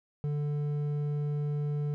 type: tone with hard clipping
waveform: sine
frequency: 146.83 Hz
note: D3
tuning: in tune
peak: -30 dBFS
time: 0.24-1.94 s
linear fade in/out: 0 ms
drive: 6 dB
effects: none